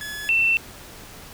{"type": "tone pair in turn", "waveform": ["sawtooth", "sine"], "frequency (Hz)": [1703, 2685], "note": ["G#6", "E7"], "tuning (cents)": [43, 31], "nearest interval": "minor sixth", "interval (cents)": 788, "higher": "second", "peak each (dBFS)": [-27, -16], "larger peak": "second", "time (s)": [[0.01, 0.29], [0.29, 0.57]], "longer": "neither", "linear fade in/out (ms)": 0, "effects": ["pink hiss -42 dBFS RMS until 1.33 s"]}